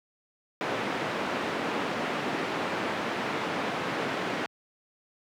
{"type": "band-pass noise", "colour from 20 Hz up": "pink", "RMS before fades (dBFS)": -31, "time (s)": [0.61, 4.46], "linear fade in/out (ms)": 0, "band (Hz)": [230, 2400], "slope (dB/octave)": 12, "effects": ["high-pass 100 Hz 12 dB/octave"]}